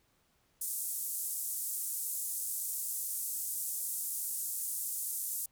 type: band-pass noise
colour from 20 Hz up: pink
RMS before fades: -37 dBFS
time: 0.61-5.46 s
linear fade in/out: 5 ms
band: 8400 to 15000 Hz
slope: 24 dB/octave
effects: pink hiss -72 dBFS RMS until 5.51 s